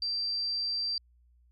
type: tone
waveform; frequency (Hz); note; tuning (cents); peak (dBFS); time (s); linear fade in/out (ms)
sine; 4699; D8; 0; -29; 0.02-0.98; 2
effects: added 60 Hz sine -60 dBFS peak until 1.51 s